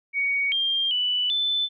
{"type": "tone with pitch steps", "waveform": "sine", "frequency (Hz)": [2242, 3194, 2972, 3517], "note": ["C#7", "G7", "F#7", "A7"], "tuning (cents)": [19, 32, 7, -1], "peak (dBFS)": -21, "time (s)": [0.13, 1.69], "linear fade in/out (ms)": 50, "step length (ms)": 390, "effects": []}